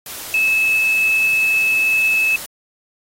sine tone in noise, 2600 Hz, E7, 24 cents flat, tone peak -13 dBFS, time 0.34-2.36 s, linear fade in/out 2 ms, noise white, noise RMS -31 dBFS, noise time 0.06-2.46 s, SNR +15 dB, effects AAC 48 kbps

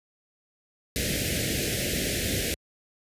pink band-stop noise, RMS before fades -27 dBFS, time 0.96-2.54 s, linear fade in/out 0 ms, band 630 to 1700 Hz, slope 48 dB/octave, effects high-pass 60 Hz 12 dB/octave + resampled to 32000 Hz

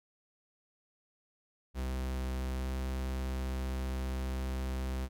45% pulse tone with pitch glide, 64.5 to 64.95 Hz, C2 to C2, -24 to -12 cents, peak -33 dBFS, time 1.74-5.09 s, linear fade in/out 50 ms, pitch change +12 cents, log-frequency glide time 2.57-2.69 s, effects none

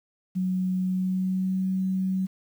sine tone with pitch glide, 185 to 188.45 Hz, F#3 to F#3, 0 to +32 cents, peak -23 dBFS, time 0.35-2.27 s, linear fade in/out 20 ms, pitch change +32 cents, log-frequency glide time 0.82-1.63 s, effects 9-bit

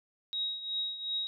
sine tone with tremolo, 3798 Hz, A#7, 32 cents sharp, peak -29 dBFS, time 0.33-1.27 s, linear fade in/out 0 ms, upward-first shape triangle, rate 2.7 Hz, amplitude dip 75%, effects none

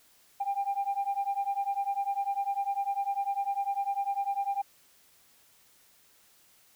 sine beating tone pair, 792 / 802 Hz, G5 / G5, +18 / +39 cents, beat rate 10 Hz, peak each -30 dBFS, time 0.4-4.62 s, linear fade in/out 10 ms, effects tanh soft clip ceiling -23 dBFS + white hiss -62 dBFS RMS until 6.75 s

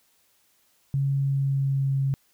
sine tone with pitch glide, 138.1 to 136.28 Hz, C#3 to C#3, -6 to -29 cents, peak -21 dBFS, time 0.94-2.14 s, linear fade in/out 0 ms, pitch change -23 cents, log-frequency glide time 1.15-1.91 s, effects white hiss -65 dBFS RMS until 2.33 s

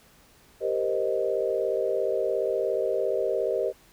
sine chord, C minor seventh, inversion second, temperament equal, 392 / 466.2 / 523.3 / 622.3 Hz, G4 / Bb4 / C5 / Eb5, 0 / 0 / 0 / 0 cents, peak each -29 dBFS, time 0.6-3.73 s, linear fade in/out 50 ms, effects pink hiss -57 dBFS RMS until 3.92 s

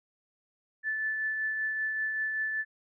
sine tone with tremolo, 1749 Hz, A6, 11 cents flat, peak -27 dBFS, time 0.83-2.65 s, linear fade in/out 50 ms, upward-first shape triangle, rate 5.2 Hz, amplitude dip 35%, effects none

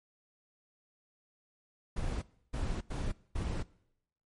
brown noise bursts at uneven times, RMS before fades -34 dBFS, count 4, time 1.96-2.22 / 2.53-2.81 / 2.9-3.12 / 3.35-3.63 s, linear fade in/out 10 ms, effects noise-tail reverb RT60 0.8 s tail -22 dB re dry + MP3 48 kbps

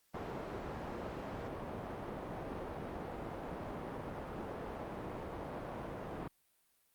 white low-pass noise, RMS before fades -43 dBFS, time 0.14-6.28 s, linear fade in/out 5 ms, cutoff 710 Hz, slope 12 dB/octave, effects white hiss -74 dBFS RMS until 6.94 s + Opus 48 kbps

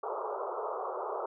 pink band-pass noise, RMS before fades -36 dBFS, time 0.03-1.26 s, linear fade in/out 5 ms, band 380 to 1300 Hz, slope 96 dB/octave, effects none

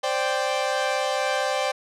sawtooth chord, C suspended second, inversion none, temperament equal, 523.3 / 587.3 / 784 Hz, C5 / D5 / G5, 0 / 0 / 0 cents, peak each -23 dBFS, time 0.03-1.72 s, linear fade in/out 10 ms, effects low-pass 7000 Hz 12 dB/octave

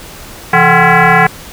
sine tone with frequency modulation, 471.7 Hz, A#4, 20 cents sharp, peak -4 dBFS, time 0.53-1.27 s, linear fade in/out 5 ms, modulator 303 Hz, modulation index 5.5, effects pink hiss -31 dBFS RMS until 1.52 s

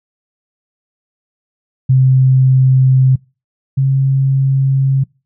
sine tone pair in turn, 130.81 / 134.95 Hz, C3 / C#3, 0 / -46 cents, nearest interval minor second, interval 54 cents, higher second, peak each -6 / -9 dBFS, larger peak first, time 1.89-3.16 / 3.77-5.04 s, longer neither, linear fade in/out 10 ms, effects noise-tail reverb RT60 0.3 s tail -25 dB re dry

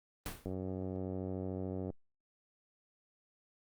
pink noise with exponential decay, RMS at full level -37 dBFS, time 0.26-0.54 s, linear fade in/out 0 ms, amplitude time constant 60 ms
click train, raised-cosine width 2 ms, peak -27 dBFS, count 136, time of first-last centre 0.46-1.902 s, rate 93.6 Hz
effects Opus 32 kbps

